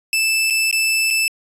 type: tone with dropouts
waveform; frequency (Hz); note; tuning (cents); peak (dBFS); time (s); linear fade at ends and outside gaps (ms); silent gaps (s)
sawtooth; 2637; E7; 0; -12; 0.13-1.28; 1; 0.501-0.506 / 0.712-0.727 / 1.104-1.108
effects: resampled to 32000 Hz